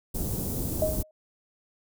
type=band-stop noise; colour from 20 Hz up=pink; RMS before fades=-30 dBFS; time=0.14-1.03 s; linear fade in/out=10 ms; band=370 to 11000 Hz; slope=12 dB/octave
type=tone with exponential decay; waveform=sine; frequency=622.3 Hz; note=D#5; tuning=in tune; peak=-19 dBFS; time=0.82-1.11 s; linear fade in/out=2 ms; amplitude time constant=63 ms
effects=none